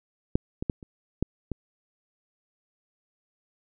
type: clicks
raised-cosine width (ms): 3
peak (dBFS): -8 / -17 / -12 / -30 / -11 / -17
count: 6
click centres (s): 0.355 / 0.625 / 0.698 / 0.828 / 1.226 / 1.517
effects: none